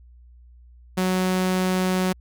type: tone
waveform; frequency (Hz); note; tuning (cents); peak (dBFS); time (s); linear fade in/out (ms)
sawtooth; 185; F#3; 0; -16; 0.97-2.13; 10
effects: added 60 Hz sine -46 dBFS peak until 2.2 s